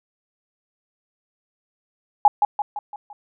sine tone with echo, 830.6 Hz, G#5, in tune, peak -7 dBFS, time 2.25-2.28 s, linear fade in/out 2 ms, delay 170 ms, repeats 5, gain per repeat -6 dB, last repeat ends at 3.13 s, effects none

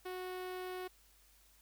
sawtooth tone with notch filter, 367.5 Hz, F#4, 12 cents flat, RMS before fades -43 dBFS, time 0.05-0.88 s, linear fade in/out 10 ms, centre 6800 Hz, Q 1, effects added 50 Hz sine -68 dBFS peak until 1.61 s + white hiss -67 dBFS RMS until 1.61 s

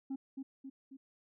sine tone with echo, 269 Hz, C4, 48 cents sharp, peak -33 dBFS, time 0.1-0.16 s, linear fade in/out 10 ms, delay 270 ms, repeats 3, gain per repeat -5 dB, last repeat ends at 0.97 s, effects tanh soft clip ceiling -35 dBFS

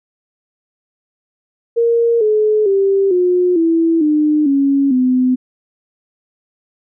sine tone with pitch steps, 466.2 / 427.5 / 392 / 359.5 / 329.7 / 302.3 / 277.2 / 254.2 Hz, A#4 / A4 / G4 / F#4 / E4 / D#4 / C#4 / C4, 0 / -50 / 0 / -50 / 0 / -50 / 0 / -50 cents, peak -10 dBFS, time 1.76-5.36 s, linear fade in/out 20 ms, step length 450 ms, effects none

